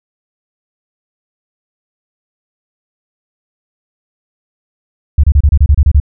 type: tone bursts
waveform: sine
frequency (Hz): 72.1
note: D2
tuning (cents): -31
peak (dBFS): -3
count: 10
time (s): 5.18-6.001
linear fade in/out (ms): 5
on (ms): 56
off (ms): 29
effects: none